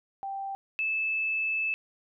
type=tone pair in turn; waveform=sine; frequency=784 / 2620 Hz; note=G5 / E7; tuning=0 / -11 cents; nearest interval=octave + major sixth; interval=2089 cents; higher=second; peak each=-32 / -26 dBFS; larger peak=second; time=0.23-0.55 / 0.79-1.74 s; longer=second; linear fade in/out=0 ms; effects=none